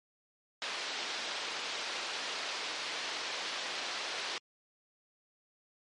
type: low-pass noise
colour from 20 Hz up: white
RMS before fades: -38 dBFS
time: 0.62-4.38 s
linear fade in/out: 0 ms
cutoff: 4800 Hz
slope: 24 dB/octave
effects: high-pass 400 Hz 12 dB/octave + MP3 48 kbps